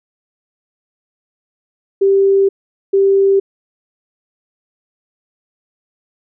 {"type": "tone bursts at uneven times", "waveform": "sine", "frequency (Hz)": 392, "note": "G4", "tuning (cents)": 0, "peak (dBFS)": -8, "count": 2, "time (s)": [[2.01, 2.49], [2.93, 3.4]], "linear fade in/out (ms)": 10, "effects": []}